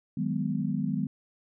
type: chord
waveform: sine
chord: G# minor seventh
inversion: second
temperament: just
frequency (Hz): 155.74 / 186.89 / 207.7 / 249.2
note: D#3 / F#3 / G#3 / B3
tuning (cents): +2 / +18 / 0 / +16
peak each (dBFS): -32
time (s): 0.17-1.07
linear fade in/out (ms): 5
effects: none